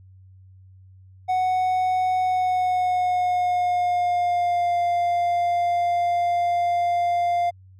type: tone with pitch glide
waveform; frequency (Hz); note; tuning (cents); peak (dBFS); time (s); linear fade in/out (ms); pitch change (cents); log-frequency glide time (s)
triangle; 740 to 698.5; F#5 to F5; 0 to 0; -17; 1.28-7.51; 20; -100; 2.21-4.79
effects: added 94 Hz sine -46 dBFS peak until 7.79 s

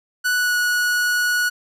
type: tone with pitch glide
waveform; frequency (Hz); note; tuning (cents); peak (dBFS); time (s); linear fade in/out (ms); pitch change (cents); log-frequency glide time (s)
45% pulse; 1480 to 1463.8; F#6 to F#6; 0 to -19; -17; 0.24-1.5; 20; -19; 0.35-0.56
effects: none

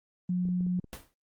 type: tone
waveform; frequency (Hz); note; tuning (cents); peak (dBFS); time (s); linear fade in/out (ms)
sine; 180; F#3; -47; -26; 0.29-0.8; 5
type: clicks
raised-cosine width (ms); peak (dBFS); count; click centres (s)
3; -32; 6; 0.454 / 0.488 / 0.608 / 0.666 / 0.79 / 0.843
type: noise with exponential decay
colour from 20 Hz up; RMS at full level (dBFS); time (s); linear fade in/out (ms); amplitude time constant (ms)
pink; -38; 0.93-1.14; 0; 44
effects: Opus 32 kbps

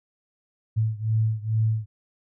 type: beating tone pair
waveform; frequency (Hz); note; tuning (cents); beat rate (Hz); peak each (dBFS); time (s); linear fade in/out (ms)
sine; 109.4 / 111.7; A2 / A2; -9 / +27; 2.3; -23 / -25; 0.76-1.86; 20
effects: none

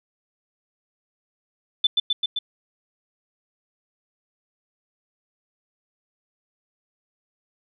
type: tone with echo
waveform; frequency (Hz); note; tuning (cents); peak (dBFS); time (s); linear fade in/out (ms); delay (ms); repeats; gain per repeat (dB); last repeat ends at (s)
sine; 3520; A7; 0; -14; 1.84-1.87; 5; 130; 4; -2; 2.39
effects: none

